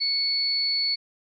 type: tone pair together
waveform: sine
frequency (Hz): 2217 / 4429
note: C#7 / C#8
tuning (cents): 0 / -2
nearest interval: octave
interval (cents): 1198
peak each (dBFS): -34 / -22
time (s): 0-0.96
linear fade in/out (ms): 20
effects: none